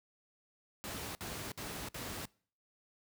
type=noise bursts; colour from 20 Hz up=pink; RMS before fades=-42 dBFS; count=4; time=0.84-2.254 s; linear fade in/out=0 ms; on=310 ms; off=58 ms; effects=noise-tail reverb RT60 0.5 s tail -25 dB re dry + high-pass 60 Hz 12 dB/octave